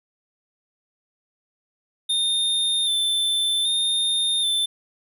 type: tone with vibrato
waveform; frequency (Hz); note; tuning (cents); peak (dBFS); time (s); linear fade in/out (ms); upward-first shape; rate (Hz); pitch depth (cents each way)
square; 3591; A7; +35; -20; 2.09-4.66; 10; square; 0.64; 26
effects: none